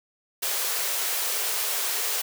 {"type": "high-pass noise", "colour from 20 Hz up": "white", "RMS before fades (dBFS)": -27, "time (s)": [0.42, 2.22], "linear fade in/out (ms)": 10, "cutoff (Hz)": 370, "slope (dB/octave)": 96, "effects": []}